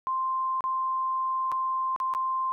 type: tone with dropouts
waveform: sine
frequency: 1046.5 Hz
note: C6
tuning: in tune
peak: -25 dBFS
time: 0.07-2.52 s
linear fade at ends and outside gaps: 0 ms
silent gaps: 0.607-0.64 / 1.517-1.522 / 1.962-2.001 / 2.138-2.149 s
effects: none